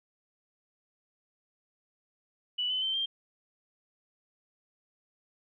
sine tone with pitch steps, 2960 / 3031 / 3104 / 3178 Hz, F#7 / F#7 / G7 / G7, 0 / +41 / -18 / +23 cents, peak -28 dBFS, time 2.58-3.06 s, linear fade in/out 10 ms, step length 120 ms, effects none

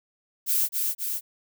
violet noise with echo, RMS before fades -23 dBFS, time 0.46-0.69 s, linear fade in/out 50 ms, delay 260 ms, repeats 2, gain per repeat -3 dB, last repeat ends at 1.21 s, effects none

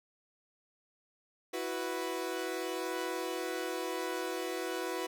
sawtooth chord, E suspended second, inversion none, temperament equal, 329.6 / 370 / 493.9 Hz, E4 / F#4 / B4, 0 / 0 / 0 cents, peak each -36 / -34 / -35 dBFS, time 1.53-5.07 s, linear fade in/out 10 ms, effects none

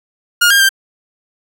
sawtooth tone with pitch steps, 1424 / 1611 / 1577 Hz, F6 / G6 / G6, +33 / +47 / +10 cents, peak -4 dBFS, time 0.41-0.692 s, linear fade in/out 10 ms, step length 94 ms, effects none

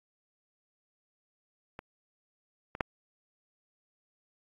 clicks, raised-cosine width 0.5 ms, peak -26 / -25 / -11 dBFS, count 3, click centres 1.791 / 2.751 / 2.808 s, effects AAC 32 kbps

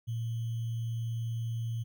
sine tone with sample-and-hold, 115.1 Hz, A#2, 22 cents flat, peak -31 dBFS, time 0.07-1.84 s, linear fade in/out 20 ms, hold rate 3150 Hz, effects none

